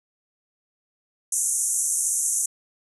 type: band-pass noise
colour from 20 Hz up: white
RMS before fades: -24 dBFS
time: 1.32-2.46 s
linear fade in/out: 5 ms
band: 6100 to 11000 Hz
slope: 96 dB/octave
effects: none